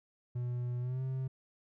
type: tone with pitch glide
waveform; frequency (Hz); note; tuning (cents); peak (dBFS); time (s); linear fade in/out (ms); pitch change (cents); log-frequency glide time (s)
triangle; 122.5 to 131.29; B2 to C3; -14 to +6; -31; 0.35-1.28; 10; +120; 0.8-1.02
effects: none